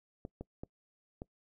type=clicks; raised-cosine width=2 ms; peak=-28 dBFS; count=4; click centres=0.251 / 0.41 / 0.635 / 1.219 s; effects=noise-tail reverb RT60 0.1 s tail -24 dB re dry